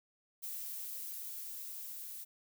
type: noise with level ramp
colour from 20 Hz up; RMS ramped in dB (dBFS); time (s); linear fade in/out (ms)
violet; -42 to -46; 0.42-2.25; 20
effects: none